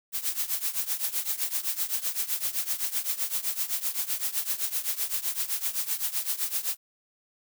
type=noise with tremolo; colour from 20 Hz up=blue; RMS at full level=-26 dBFS; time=0.12-6.77 s; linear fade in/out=50 ms; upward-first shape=triangle; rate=7.8 Hz; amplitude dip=90%; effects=none